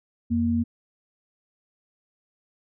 sine tone pair together, 88.3 / 234.3 Hz, F2 / A#3, +20 / +9 cents, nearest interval octave + perfect fourth, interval 1689 cents, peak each -27 / -21 dBFS, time 0.3-0.64 s, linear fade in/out 20 ms, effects none

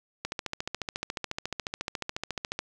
click train, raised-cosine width 0.2 ms, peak -14 dBFS, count 34, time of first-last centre 0.25-2.59 s, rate 14.1 Hz, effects none

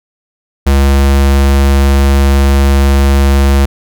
square tone, 69 Hz, C#2, 7 cents flat, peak -6 dBFS, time 0.66-3.66 s, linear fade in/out 10 ms, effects none

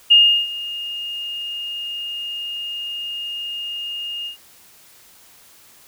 sine tone with ADSR envelope, 2837 Hz, F7, 27 cents sharp, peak -6 dBFS, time 0.1-4.37 s, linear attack 17 ms, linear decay 350 ms, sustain -19 dB, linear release 110 ms, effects white hiss -49 dBFS RMS until 5.87 s

